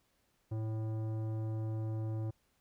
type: tone with tanh clipping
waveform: triangle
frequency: 110 Hz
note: A2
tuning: in tune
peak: -36 dBFS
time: 0.51-2.31 s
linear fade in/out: 10 ms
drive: 18 dB
effects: pink hiss -75 dBFS RMS until 2.6 s